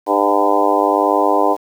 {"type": "harmonic tone with a mistuned harmonic", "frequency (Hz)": 101.1, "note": "G#2", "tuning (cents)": -46, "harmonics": [3, 4, 5, 6, 7, 8, 9, 10], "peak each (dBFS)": [-20, -20, -20, -20, -20, -20, -20, -20], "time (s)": [0.06, 1.57], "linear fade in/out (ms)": 50, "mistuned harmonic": 7, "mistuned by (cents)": 16, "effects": ["7-bit"]}